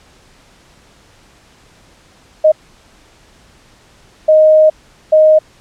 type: tone bursts at uneven times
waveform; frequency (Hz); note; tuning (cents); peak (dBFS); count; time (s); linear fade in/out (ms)
sine; 622.3; D#5; 0; -4; 3; 2.44-2.52 / 4.28-4.7 / 5.12-5.39; 10
effects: pink hiss -47 dBFS RMS until 5.6 s + low-pass 8000 Hz 12 dB/octave